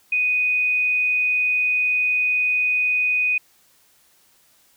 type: tone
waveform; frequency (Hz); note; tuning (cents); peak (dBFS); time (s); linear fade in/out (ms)
sine; 2489; D#7; 0; -17; 0.12-3.38; 5
effects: white hiss -58 dBFS RMS until 4.76 s